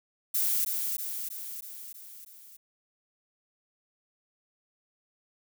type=noise with echo; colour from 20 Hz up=violet; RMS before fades=-27 dBFS; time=0.34-0.65 s; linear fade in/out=10 ms; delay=320 ms; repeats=6; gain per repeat=-4 dB; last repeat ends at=2.57 s; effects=none